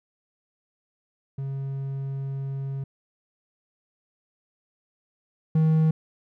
triangle tone pair in turn, 136.4 / 158.27 Hz, C#3 / D#3, -28 / +30 cents, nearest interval minor third, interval 258 cents, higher second, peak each -26 / -15 dBFS, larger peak second, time 1.38-2.84 / 5.55-5.91 s, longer first, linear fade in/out 5 ms, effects none

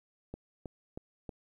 click train, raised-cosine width 2 ms, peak -27 dBFS, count 4, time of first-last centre 0.34-1.292 s, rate 3.15 Hz, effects 11-bit

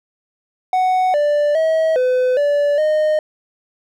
triangle tone with pitch steps, 742 / 588 / 641 / 506 / 579 / 615 Hz, F#5 / D5 / E5 / B4 / D5 / D#5, +5 / +2 / -49 / +42 / -25 / -20 cents, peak -11 dBFS, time 0.73-3.19 s, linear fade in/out 2 ms, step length 410 ms, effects none

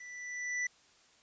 square tone with level ramp, 1975.5 Hz, B6, in tune, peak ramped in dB -47 to -31 dBFS, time 0-0.67 s, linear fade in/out 5 ms, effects white hiss -64 dBFS RMS until 1.22 s + resampled to 16000 Hz

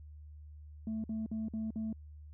sine tone bursts, 220 Hz, A3, in tune, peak -32 dBFS, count 5, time 0.87-1.928 s, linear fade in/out 2 ms, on 170 ms, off 52 ms, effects tanh soft clip ceiling -32 dBFS + added 75 Hz sine -48 dBFS peak until 2.33 s

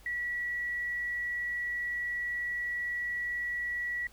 sine tone, 1938 Hz, B6, 33 cents flat, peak -31 dBFS, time 0.06-4.07 s, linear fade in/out 2 ms, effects added 50 Hz sine -55 dBFS peak until 4.12 s + pink hiss -59 dBFS RMS until 4.12 s

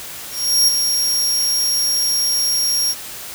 sawtooth tone with ADSR envelope, 5588 Hz, F8, in tune, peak -7 dBFS, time 0.3-2.95 s, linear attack 380 ms, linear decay 8 ms, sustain -6 dB, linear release 47 ms, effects white hiss -32 dBFS RMS until 3.34 s

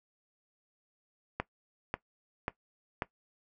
click train, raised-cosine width 0.5 ms, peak -16 dBFS, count 4, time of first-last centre 1.4-3.022 s, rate 1.85 Hz, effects noise-tail reverb RT60 0.1 s tail -18 dB re dry

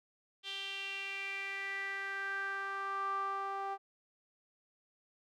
sawtooth tone with band-pass filter sweep, 392.8 Hz, G4, 4 cents sharp, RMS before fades -39 dBFS, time 0.43-3.78 s, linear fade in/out 50 ms, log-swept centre 3300 to 920 Hz, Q 5.8, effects none

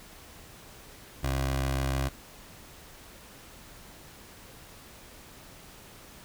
15% pulse tone with notch filter, 66.7 Hz, C2, 34 cents sharp, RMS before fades -29 dBFS, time 1.23-2.09 s, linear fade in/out 10 ms, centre 210 Hz, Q 1.6, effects pink hiss -50 dBFS RMS until 6.24 s

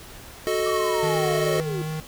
square chord, D# diminished, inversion first, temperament equal with one note detuned, 370 / 438.2 / 622.3 Hz, F#4 / A4 / D#5, 0 / -7 / 0 cents, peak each -27 / -26 / -28 dBFS, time 0.47-1.6 s, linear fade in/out 0 ms
sine linear sweep, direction down, 1174.7 to 340 Hz, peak -28 dBFS, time 0.66-1.82 s, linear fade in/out 2 ms
square tone with vibrato, 155.56 Hz, D#3, in tune, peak -28 dBFS, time 1.03-2 s, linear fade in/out 0 ms, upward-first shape square, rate 2.4 Hz, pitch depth 10 cents each way
effects pink hiss -43 dBFS RMS until 2.07 s

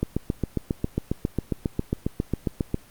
click train, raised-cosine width 3 ms, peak -10 dBFS, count 21, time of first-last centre 0.03-2.744 s, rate 7.37 Hz, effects pink hiss -52 dBFS RMS until 2.9 s + Opus 24 kbps

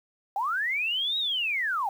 sine linear two-way sweep, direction up then down, 750 to 3851 to 750 Hz, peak -25 dBFS, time 0.36-1.89 s, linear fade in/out 2 ms, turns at 1.18 s, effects 9-bit

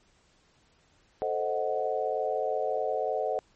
sine chord, A diminished seventh, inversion none, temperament equal, 440 / 523.3 / 622.3 / 740 Hz, A4 / C5 / Eb5 / Gb5, 0 / 0 / 0 / 0 cents, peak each -32 dBFS, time 1.22-3.39 s, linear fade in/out 0 ms, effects pink hiss -65 dBFS RMS until 3.55 s + MP3 32 kbps

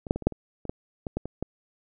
clicks, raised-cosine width 2 ms, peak -23 / -7 / -18 / -24 / -6 / -24 / -24 / -15 / -18 / -14 / -20 / -15 dBFS, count 12, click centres 0.068 / 0.109 / 0.16 / 0.223 / 0.27 / 0.323 / 0.653 / 0.695 / 1.068 / 1.17 / 1.256 / 1.426 s, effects none

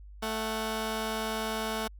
10% pulse tone pair together, 220 / 740 Hz, A3 / F#5, 0 / 0 cents, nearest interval octave + major sixth, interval 2100 cents, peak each -23 / -30 dBFS, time 0.22-1.88 s, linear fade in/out 10 ms, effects added 50 Hz sine -45 dBFS peak until 1.99 s

